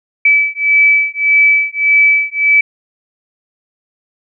sine beating tone pair, 2301 / 2302.7 Hz, D7 / D7, -36 / -35 cents, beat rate 1.7 Hz, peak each -11 dBFS, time 0.25-2.61 s, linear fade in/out 5 ms, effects none

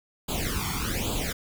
pink noise with flanger, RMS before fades -29 dBFS, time 0.28-1.33 s, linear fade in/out 10 ms, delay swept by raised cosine 0.26 to 0.92 ms, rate 1.2 Hz, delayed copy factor +0.9, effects none

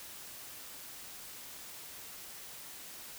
silence, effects white hiss -48 dBFS RMS until 3.18 s

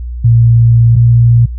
sine tone pair in turn, 116.6 / 118.09 Hz, A#2 / A#2, +1 / +23 cents, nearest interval unison, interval 22 cents, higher second, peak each -3 dBFS, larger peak neither, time 0.24-0.96 / 0.96-1.46 s, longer first, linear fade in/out 10 ms, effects added 60 Hz sine -18 dBFS peak until 1.58 s

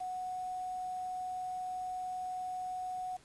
sine tone with quantisation, 737 Hz, F#5, 7 cents flat, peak -36 dBFS, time 0-3.17 s, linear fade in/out 10 ms, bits 9, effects pink hiss -62 dBFS RMS until 3.24 s + resampled to 24000 Hz

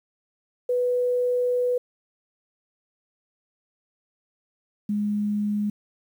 sine tone pair in turn, 493.9 / 207.7 Hz, B4 / G#3, 0 / 0 cents, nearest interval octave + minor third, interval 1500 cents, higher first, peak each -20 / -22 dBFS, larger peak first, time 0.69-1.78 / 4.89-5.7 s, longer first, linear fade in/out 5 ms, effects 9-bit

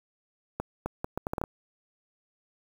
accelerating click train, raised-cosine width 1 ms, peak -16 dBFS, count 9, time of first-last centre 0.6-1.439 s, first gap 260 ms, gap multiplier 0.71, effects 7-bit

